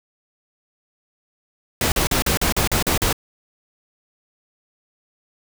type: noise bursts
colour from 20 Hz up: pink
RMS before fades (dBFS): -19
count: 9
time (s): 1.81-3.128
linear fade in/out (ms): 2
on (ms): 110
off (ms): 41
effects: none